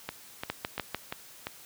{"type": "two click trains", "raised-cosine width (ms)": 0.3, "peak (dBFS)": [-17, -14], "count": [5, 4], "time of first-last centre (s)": [[0.09, 1.469], [0.5, 0.946]], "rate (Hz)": [2.9, 6.72], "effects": ["white hiss -51 dBFS RMS until 1.65 s", "high-pass 60 Hz 12 dB/octave"]}